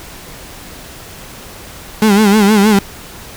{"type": "tone with vibrato", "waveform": "35% pulse", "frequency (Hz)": 207.7, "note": "G#3", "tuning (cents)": 0, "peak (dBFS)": -5, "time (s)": [2.02, 2.79], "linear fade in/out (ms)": 2, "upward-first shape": "sine", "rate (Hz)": 6.4, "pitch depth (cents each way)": 100, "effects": ["pink hiss -33 dBFS RMS until 3.36 s"]}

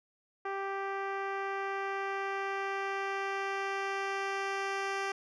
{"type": "tone with low-pass filter sweep", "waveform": "10% pulse", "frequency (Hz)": 392, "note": "G4", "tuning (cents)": 0, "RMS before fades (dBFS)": -35, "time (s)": [0.45, 5.12], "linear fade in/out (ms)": 5, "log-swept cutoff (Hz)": [1500, 5200], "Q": 0.71, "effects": []}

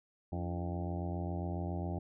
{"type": "harmonic tone with a mistuned harmonic", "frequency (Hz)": 87.31, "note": "F2", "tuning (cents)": 0, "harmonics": [1, 2, 3, 4, 5, 6, 7, 8, 9, 10], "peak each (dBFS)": [-37, -40, -45, -45, -53, -54, -48, -49, -48, -60], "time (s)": [0.32, 1.99], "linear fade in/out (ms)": 5, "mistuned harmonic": 3, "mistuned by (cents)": 110, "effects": []}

